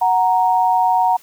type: tone pair together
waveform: sine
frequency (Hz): 740 / 932.3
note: F#5 / A#5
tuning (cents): 0 / 0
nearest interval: major third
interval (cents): 400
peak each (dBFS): -15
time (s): 0.01-1.17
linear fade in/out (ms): 10
effects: white hiss -48 dBFS RMS until 1.22 s